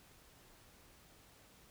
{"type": "silence", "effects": ["pink hiss -63 dBFS RMS until 1.7 s"]}